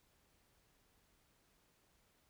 silence, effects pink hiss -74 dBFS RMS until 2.29 s

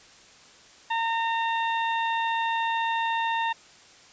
harmonic tone, 914 Hz, A#5, 34 cents flat, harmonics 1 / 2 / 3 / 4, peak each -25 / -31 / -35 / -37 dBFS, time 0.9-3.53 s, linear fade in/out 10 ms, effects white hiss -52 dBFS RMS until 4.12 s + resampled to 16000 Hz

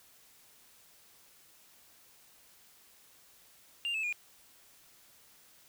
sine tone with pitch steps, 2794 / 2607 / 2432 Hz, F7 / E7 / D#7, 0 / -20 / -40 cents, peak -29 dBFS, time 3.85-4.126 s, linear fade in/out 0 ms, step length 92 ms, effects tanh soft clip ceiling -30 dBFS + white hiss -61 dBFS RMS until 5.68 s

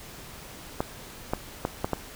clicks, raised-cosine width 1 ms, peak -11 dBFS, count 5, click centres 0.805 / 1.335 / 1.651 / 1.845 / 1.933 s, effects pink hiss -44 dBFS RMS until 2.15 s

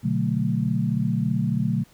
sine chord, B minor seventh, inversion none, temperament equal, 123.47 / 146.83 / 185 / 220 Hz, B2 / D3 / F#3 / A3, 0 / 0 / 0 / 0 cents, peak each -26 dBFS, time 0.03-1.84 s, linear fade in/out 20 ms, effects pink hiss -56 dBFS RMS until 1.93 s

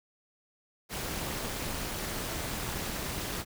pink noise with amplitude modulation, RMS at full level -32 dBFS, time 0.89-3.45 s, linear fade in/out 50 ms, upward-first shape sine, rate 241 Hz, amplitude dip 75%, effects none

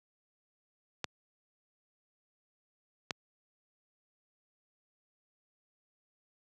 clicks, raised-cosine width 0.2 ms, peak -15 dBFS, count 2, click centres 1.043 / 3.108 s, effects high-pass 100 Hz 12 dB/octave

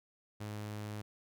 sawtooth tone, 105.2 Hz, G#2, 23 cents sharp, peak -36 dBFS, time 0.4-1.02 s, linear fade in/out 10 ms, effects none

